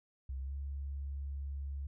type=tone with pitch glide; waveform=sine; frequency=66.2 to 69.69 Hz; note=C2 to C#2; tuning=+21 to +10 cents; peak=-37 dBFS; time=0.29-1.87 s; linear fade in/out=5 ms; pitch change=+89 cents; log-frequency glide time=0.41-0.54 s; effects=none